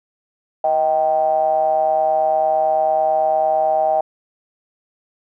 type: ring-modulated tone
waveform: triangle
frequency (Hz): 74.5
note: D2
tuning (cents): +25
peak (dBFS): -9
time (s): 0.64-4.01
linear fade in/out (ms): 5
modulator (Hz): 705
effects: none